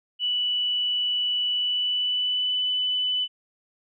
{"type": "tone with pitch glide", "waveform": "sine", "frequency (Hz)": [2960, 2996], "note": ["F#7", "F#7"], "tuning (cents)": [0, 21], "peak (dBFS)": -22, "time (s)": [0.19, 3.28], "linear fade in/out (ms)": 50, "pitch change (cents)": 21, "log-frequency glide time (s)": [1.51, 2.64], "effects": []}